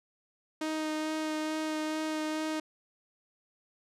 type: tone with vibrato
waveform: sawtooth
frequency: 311.1 Hz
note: D#4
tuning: in tune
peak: -27 dBFS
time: 0.61-2.6 s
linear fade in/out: 5 ms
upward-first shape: sine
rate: 2.3 Hz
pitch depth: 12 cents each way
effects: low-pass 9000 Hz 12 dB/octave